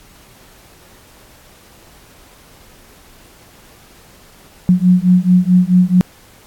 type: beating tone pair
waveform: sine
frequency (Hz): 178.9 / 183.5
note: F3 / F#3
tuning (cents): +42 / -14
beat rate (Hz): 4.6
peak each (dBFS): -11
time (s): 4.69-6.01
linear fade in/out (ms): 0
effects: pink hiss -45 dBFS RMS until 6.46 s + AAC 64 kbps